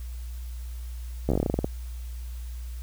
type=slowing click train; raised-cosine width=2 ms; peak=-11 dBFS; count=13; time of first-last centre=1.29-1.645 s; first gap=13 ms; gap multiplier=1.14; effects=added 60 Hz sine -33 dBFS peak until 2.82 s + white hiss -53 dBFS RMS until 2.82 s